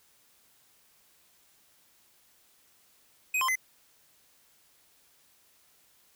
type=tone with pitch steps; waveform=square; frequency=2514 / 1046 / 2043 Hz; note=D#7 / C6 / C7; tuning=+17 / -1 / -42 cents; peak=-26 dBFS; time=3.34-3.556 s; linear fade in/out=5 ms; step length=72 ms; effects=white hiss -64 dBFS RMS until 6.15 s